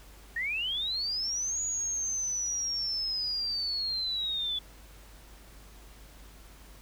sine linear two-way sweep, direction up then down, 1805 to 6810 to 3433 Hz, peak -29 dBFS, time 0.36-4.59 s, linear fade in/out 5 ms, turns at 1.62 s, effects added 50 Hz sine -51 dBFS peak until 6.81 s + pink hiss -55 dBFS RMS until 6.81 s

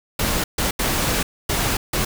pink noise bursts at uneven times, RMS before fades -21 dBFS, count 5, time 0.19-0.44 / 0.58-0.71 / 0.79-1.23 / 1.49-1.77 / 1.93-2.05 s, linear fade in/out 5 ms, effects none

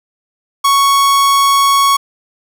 45% pulse tone, 1110 Hz, C#6, 2 cents sharp, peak -8 dBFS, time 0.64-1.97 s, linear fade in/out 10 ms, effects none

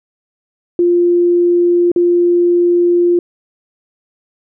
sine tone with dropouts, 349.2 Hz, F4, in tune, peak -8 dBFS, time 0.79-3.19 s, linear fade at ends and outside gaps 2 ms, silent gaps 1.917-1.961 s, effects none

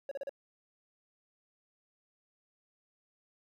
triangle tone bursts, 554.4 Hz, C#5, in tune, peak -33 dBFS, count 4, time 0.09-0.294 s, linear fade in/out 2 ms, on 24 ms, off 36 ms, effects 12-bit

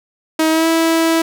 sawtooth tone with pitch glide, 317.5 to 327.4 Hz, D#4 to E4, +35 to -12 cents, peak -8 dBFS, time 0.39-1.22 s, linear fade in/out 5 ms, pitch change +53 cents, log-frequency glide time 0.5-0.67 s, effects none

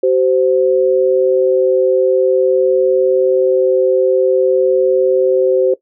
sine tone pair together, 380 / 519.5 Hz, F#4 / C5, +46 / -12 cents, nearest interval perfect fourth, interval 542 cents, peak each -12 dBFS, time 0.03-5.74 s, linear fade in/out 5 ms, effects noise-tail reverb RT60 0.1 s tail -17 dB re dry

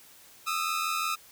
sawtooth tone pair together, 1232.8 / 1318.5 Hz, D#6 / E6, -16 / 0 cents, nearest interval minor second, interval 116 cents, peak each -27 dBFS, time 0.46-1.16 s, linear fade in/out 20 ms, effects white hiss -54 dBFS RMS until 1.31 s

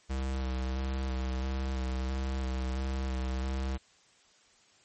square tone with vibrato, 65.3 Hz, C2, 3 cents flat, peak -31 dBFS, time 0.09-3.78 s, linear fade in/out 20 ms, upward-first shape square, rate 1.5 Hz, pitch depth 20 cents each way, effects white hiss -63 dBFS RMS until 4.84 s + MP3 32 kbps

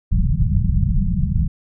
pink low-pass noise, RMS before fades -17 dBFS, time 0.11-1.48 s, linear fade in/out 10 ms, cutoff 200 Hz, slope 96 dB/octave, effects none

